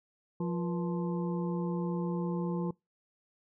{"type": "harmonic tone with a mistuned harmonic", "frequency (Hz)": 174.5, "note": "F3", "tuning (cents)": -1, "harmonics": [1, 2, 3, 5, 6], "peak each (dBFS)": [-31, -37, -41, -45, -47], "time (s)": [0.4, 2.71], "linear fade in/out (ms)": 5, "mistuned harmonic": 3, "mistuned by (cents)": -130, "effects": ["noise-tail reverb RT60 0.2 s tail -24 dB re dry"]}